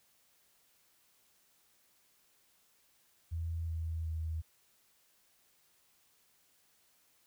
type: tone with pitch steps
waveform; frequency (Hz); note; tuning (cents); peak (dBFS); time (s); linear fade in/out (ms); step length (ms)
sine; 82.7 / 81.42 / 80.16; E2 / E2 / E2; +6 / -21 / -48; -34; 3.31-4.42; 20; 370
effects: white hiss -70 dBFS RMS until 7.26 s